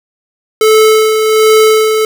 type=tone with tremolo; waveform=square; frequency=435.4 Hz; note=A4; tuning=18 cents flat; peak=-4 dBFS; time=0.61-2.05 s; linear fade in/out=2 ms; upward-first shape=sine; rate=1.3 Hz; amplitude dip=45%; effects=none